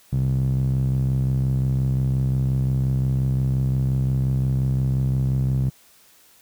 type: tone with band-pass filter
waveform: sawtooth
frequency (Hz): 65.7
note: C2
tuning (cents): +8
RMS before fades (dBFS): -21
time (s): 0.12-5.7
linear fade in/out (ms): 10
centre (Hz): 140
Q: 3.6
effects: white hiss -54 dBFS RMS until 6.41 s